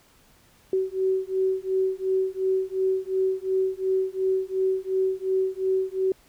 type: beating tone pair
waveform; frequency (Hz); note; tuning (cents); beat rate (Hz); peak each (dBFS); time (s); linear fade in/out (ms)
sine; 377.5 / 380.3; F#4 / F#4; +35 / +48; 2.8; -25; 0.73-6.12; 2
effects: pink hiss -58 dBFS RMS until 6.28 s